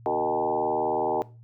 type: tone with frequency modulation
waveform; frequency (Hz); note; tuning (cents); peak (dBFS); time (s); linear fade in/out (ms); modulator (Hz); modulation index
sine; 616; D#5; -17; -22; 0.06-1.22; 0; 79.2; 3.6
effects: noise-tail reverb RT60 0.3 s tail -19 dB re dry + added 116 Hz sine -46 dBFS peak until 1.43 s